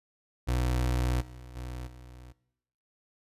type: tone with level steps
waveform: 30% pulse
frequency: 61.8 Hz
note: B1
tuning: 2 cents sharp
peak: -23 / -42 / -34 / -44 dBFS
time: 0.47-2.33 s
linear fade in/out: 20 ms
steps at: 1.2 / 1.55 / 1.86 s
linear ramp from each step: 20 ms
effects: noise-tail reverb RT60 0.9 s tail -20 dB re dry + resampled to 32000 Hz